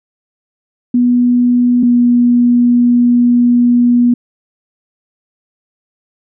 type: tone pair in turn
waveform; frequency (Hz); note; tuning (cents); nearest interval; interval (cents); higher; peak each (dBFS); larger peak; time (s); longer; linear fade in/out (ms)
sine; 244.5 / 242; B3 / B3; -17 / -35; unison; 18; first; -7 / -6; second; 0.94-1.83 / 1.83-4.14; second; 5
effects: none